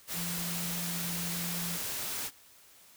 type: tone in noise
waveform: sine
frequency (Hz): 172.4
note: F3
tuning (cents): -22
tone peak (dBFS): -37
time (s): 0.13-1.79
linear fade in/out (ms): 50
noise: white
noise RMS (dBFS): -36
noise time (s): 0.07-2.31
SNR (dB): -4
effects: white hiss -58 dBFS RMS until 2.96 s